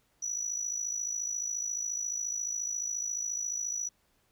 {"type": "tone with amplitude modulation", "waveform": "sine", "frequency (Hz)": 5890, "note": "F#8", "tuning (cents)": -9, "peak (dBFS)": -27, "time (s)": [0.22, 3.89], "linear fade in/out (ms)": 10, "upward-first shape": "sine", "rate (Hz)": 54.3, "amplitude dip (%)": 75, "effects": ["tanh soft clip ceiling -26 dBFS", "pink hiss -71 dBFS RMS until 4.31 s"]}